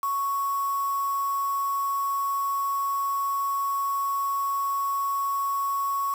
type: tone with quantisation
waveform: sine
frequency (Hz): 1108.7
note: C#6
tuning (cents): 0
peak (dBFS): -24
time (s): 0.03-6.14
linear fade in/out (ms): 2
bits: 6
effects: none